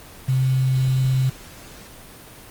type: tone with quantisation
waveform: sine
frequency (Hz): 130.81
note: C3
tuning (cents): 0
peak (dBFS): -16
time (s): 0.28-1.3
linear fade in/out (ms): 10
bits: 6
effects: pink hiss -42 dBFS RMS until 2.5 s + Opus 24 kbps